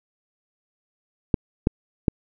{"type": "clicks", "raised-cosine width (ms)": 3, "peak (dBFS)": -4, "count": 3, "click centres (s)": [1.342, 1.671, 2.082], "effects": []}